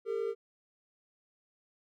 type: tone pair together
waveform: triangle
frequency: 401.1 / 454.9 Hz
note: G4 / A#4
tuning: +40 / -42 cents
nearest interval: major second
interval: 218 cents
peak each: -33 / -31 dBFS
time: 0.05-0.35 s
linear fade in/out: 50 ms
effects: none